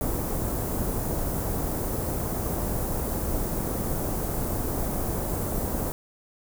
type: band-stop noise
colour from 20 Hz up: pink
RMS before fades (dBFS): -28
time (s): 0.01-5.92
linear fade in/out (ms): 0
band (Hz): 780 to 12000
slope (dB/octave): 12
effects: none